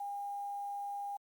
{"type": "tone with quantisation", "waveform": "sine", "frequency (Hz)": 808, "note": "G#5", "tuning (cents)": -48, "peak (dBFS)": -37, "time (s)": [0, 1.17], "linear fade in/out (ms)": 5, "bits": 10, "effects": ["Opus 48 kbps"]}